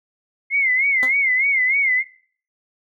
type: tone with vibrato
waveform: sine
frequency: 2121 Hz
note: C7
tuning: 23 cents sharp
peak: -15 dBFS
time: 0.5-2.04 s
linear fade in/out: 50 ms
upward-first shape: sine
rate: 3.3 Hz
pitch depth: 110 cents each way
type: tone with exponential decay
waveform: 10% pulse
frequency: 261.6 Hz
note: C4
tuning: in tune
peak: -16 dBFS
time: 1.03-1.15 s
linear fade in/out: 0 ms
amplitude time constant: 26 ms
effects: noise-tail reverb RT60 0.5 s tail -20 dB re dry